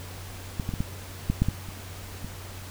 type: clicks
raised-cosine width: 5 ms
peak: -15 / -17 / -17 / -13 / -10 / -8 / -12 / -25 / -22 dBFS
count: 9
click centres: 0.598 / 0.691 / 0.738 / 0.805 / 1.3 / 1.42 / 1.486 / 1.688 / 2.246 s
effects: added 93 Hz sine -40 dBFS peak until 2.7 s + pink hiss -43 dBFS RMS until 2.7 s